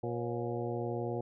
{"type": "harmonic tone with a mistuned harmonic", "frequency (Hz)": 119.2, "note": "A#2", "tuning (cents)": 39, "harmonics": [1, 2, 3, 4, 5, 6, 7], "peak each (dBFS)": [-38, -42, -38, -39, -43, -43, -47], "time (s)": [0.03, 1.21], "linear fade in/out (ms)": 5, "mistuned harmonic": 5, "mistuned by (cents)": -120, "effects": []}